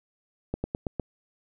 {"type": "slowing click train", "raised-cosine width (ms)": 2, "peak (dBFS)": -15, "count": 5, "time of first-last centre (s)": [0.54, 0.997], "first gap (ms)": 100, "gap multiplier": 1.09, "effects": []}